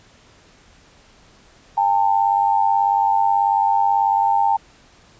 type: tone pair together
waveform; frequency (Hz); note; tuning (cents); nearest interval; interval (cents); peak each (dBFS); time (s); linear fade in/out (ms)
sine; 802.7 / 901; G5 / A5; +41 / +41; major second; 200; -17; 1.77-4.57; 10
effects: pink hiss -51 dBFS RMS until 5.19 s + resampled to 16000 Hz